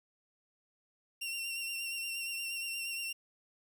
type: tone with vibrato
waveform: sawtooth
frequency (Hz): 2744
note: F7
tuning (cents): -31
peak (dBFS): -33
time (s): 1.21-3.13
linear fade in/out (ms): 10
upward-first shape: sine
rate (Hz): 8.5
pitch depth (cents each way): 27
effects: none